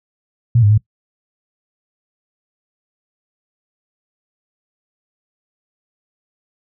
sine tone with pitch steps, 118.5 / 103.2 / 107.1 Hz, A#2 / G#2 / A2, +29 / -10 / -46 cents, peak -8 dBFS, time 0.55-0.778 s, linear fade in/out 5 ms, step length 76 ms, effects noise-tail reverb RT60 0.1 s tail -22 dB re dry

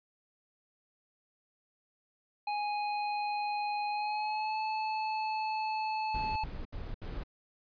square tone with pitch glide, 830.6 to 868.9 Hz, G#5 to A5, 0 to -22 cents, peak -32 dBFS, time 2.47-6.44 s, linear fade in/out 5 ms, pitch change +78 cents, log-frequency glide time 3.89-4.58 s
brown noise bursts, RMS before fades -39 dBFS, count 4, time 6.14-7.236 s, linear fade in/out 5 ms, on 220 ms, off 72 ms
effects resampled to 11025 Hz

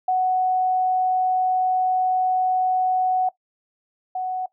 sine tone pair in turn, 742 / 742 Hz, F#5 / F#5, +5 / +5 cents, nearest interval unison, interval 0 cents, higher neither, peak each -17 / -23 dBFS, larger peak first, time 0.08-3.29 / 4.15-4.46 s, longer first, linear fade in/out 5 ms, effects noise-tail reverb RT60 0.1 s tail -18 dB re dry

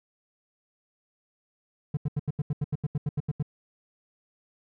triangle tone bursts, 146.83 Hz, D3, in tune, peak -22 dBFS, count 14, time 1.94-3.427 s, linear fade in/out 5 ms, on 31 ms, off 81 ms, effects none

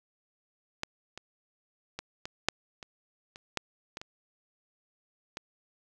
clicks, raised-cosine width 0.2 ms, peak -14 / -24 / -19 / -20 / -6 / -25 / -28 / -12 / -21 / -24 / -20 dBFS, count 11, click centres 0.834 / 1.176 / 1.99 / 2.255 / 2.486 / 2.828 / 3.359 / 3.573 / 3.971 / 4.015 / 5.371 s, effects none

